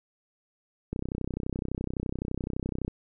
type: click train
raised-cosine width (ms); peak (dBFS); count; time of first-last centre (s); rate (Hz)
3; -18; 63; 0.93-2.88; 31.8
effects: none